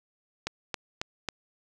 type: click train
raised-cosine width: 0.2 ms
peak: -13 dBFS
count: 4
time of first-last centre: 0.47-1.287 s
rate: 3.67 Hz
effects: none